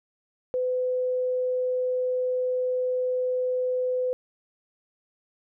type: tone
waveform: sine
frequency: 505 Hz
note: B4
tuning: 39 cents sharp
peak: -23 dBFS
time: 0.54-4.13 s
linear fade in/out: 0 ms
effects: none